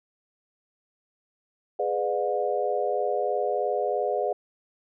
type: chord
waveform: sine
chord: G# diminished seventh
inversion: none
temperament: just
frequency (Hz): 415.3 / 498.4 / 598 / 717.6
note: G#4 / B4 / D5 / F5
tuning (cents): 0 / +16 / +31 / +47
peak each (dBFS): -29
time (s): 1.79-4.33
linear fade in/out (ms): 5
effects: none